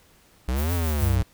square exponential two-way sweep, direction up then down, 59.8 to 89 to 59.8 Hz, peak -23 dBFS, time 0.48-1.23 s, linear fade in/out 5 ms, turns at 0.73 s
violet noise with tremolo, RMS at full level -33 dBFS, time 0.55-1.17 s, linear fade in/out 50 ms, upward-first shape triangle, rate 6.7 Hz, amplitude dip 55%
sine tone, 95.7 Hz, G2, 41 cents flat, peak -20 dBFS, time 1.01-1.22 s, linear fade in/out 5 ms
effects pink hiss -57 dBFS RMS until 1.33 s

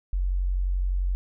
sine tone, 45.81 Hz, F#1, 17 cents flat, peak -22 dBFS, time 0.13-1.15 s, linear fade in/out 0 ms, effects none

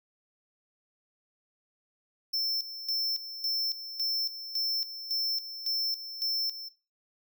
square tone with tremolo, 5340 Hz, E8, 22 cents sharp, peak -27 dBFS, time 2.33-6.69 s, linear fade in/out 10 ms, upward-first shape square, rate 1.8 Hz, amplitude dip 70%, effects noise-tail reverb RT60 0.3 s tail -20 dB re dry

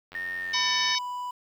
click train, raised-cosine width 0.3 ms, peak -28 dBFS, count 73, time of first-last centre 0.12-0.922 s, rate 89.8 Hz
sine tone with pitch glide, 1834 to 1778.7 Hz, A#6 to A6, -29 to +18 cents, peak -30 dBFS, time 0.15-0.95 s, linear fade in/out 0 ms, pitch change -53 cents, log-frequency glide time 0.38-0.7 s
harmonic tone, 752 Hz, F#5, 28 cents sharp, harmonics 3 / 4 / 5 / 6 / 7 / 8, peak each -32 / -31 / -30 / -35 / -29 / -35 dBFS, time 0.53-0.99 s, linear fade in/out 10 ms
triangle tone, 987.8 Hz, B5, in tune, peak -29 dBFS, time 0.54-1.31 s, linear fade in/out 5 ms
effects 9-bit

